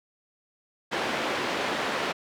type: band-pass noise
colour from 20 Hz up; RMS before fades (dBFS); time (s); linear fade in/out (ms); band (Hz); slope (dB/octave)
pink; -29; 0.91-2.13; 20; 320 to 3200; 12
effects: none